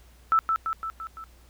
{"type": "tone with echo", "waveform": "sine", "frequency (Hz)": 1319, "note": "E6", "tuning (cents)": 1, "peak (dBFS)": -17, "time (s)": [0.32, 0.39], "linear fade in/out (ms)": 0, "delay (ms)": 170, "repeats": 5, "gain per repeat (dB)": -4, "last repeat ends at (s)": 1.24, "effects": ["added 60 Hz sine -52 dBFS peak until 1.49 s", "pink hiss -59 dBFS RMS until 1.49 s"]}